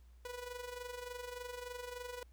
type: tone with amplitude modulation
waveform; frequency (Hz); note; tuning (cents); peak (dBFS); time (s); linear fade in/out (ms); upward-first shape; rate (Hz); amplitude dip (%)
sawtooth; 491.8; B4; -7; -37; 0.25-2.23; 2; sine; 23.4; 65
effects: added 60 Hz sine -57 dBFS peak until 2.32 s + pink hiss -75 dBFS RMS until 2.32 s